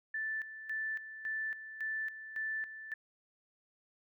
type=tone with tremolo; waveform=sine; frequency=1760 Hz; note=A6; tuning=in tune; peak=-34 dBFS; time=0.14-2.94 s; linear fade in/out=5 ms; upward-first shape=square; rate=1.8 Hz; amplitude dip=70%; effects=none